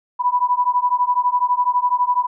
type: beating tone pair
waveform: sine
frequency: 981 / 993 Hz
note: B5 / B5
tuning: -12 / +9 cents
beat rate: 12 Hz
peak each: -18 dBFS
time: 0.19-2.27 s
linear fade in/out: 20 ms
effects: none